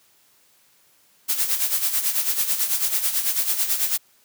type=noise with tremolo; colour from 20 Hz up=blue; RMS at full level=-20 dBFS; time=1.28-3.98 s; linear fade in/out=20 ms; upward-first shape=sine; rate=9.1 Hz; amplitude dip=65%; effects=white hiss -59 dBFS RMS until 4.24 s + high-pass 80 Hz 12 dB/octave